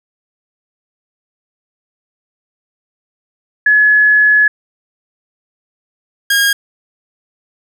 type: tone pair in turn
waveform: sine / sawtooth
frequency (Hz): 1700 / 1627.9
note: G#6 / G#6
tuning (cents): +40 / -35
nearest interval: minor second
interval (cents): 75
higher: first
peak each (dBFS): -6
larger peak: neither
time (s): 3.66-4.48 / 6.3-6.53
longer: first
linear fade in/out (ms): 5
effects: none